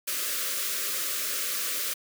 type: band-stop noise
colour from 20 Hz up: white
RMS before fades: -30 dBFS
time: 0.07-1.94 s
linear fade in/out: 10 ms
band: 620 to 1100 Hz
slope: 96 dB/octave
effects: high-pass 400 Hz 12 dB/octave